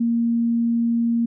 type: tone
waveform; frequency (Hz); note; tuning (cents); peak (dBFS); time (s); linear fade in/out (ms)
sine; 233.1; A#3; 0; -17; 0-1.26; 10
effects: none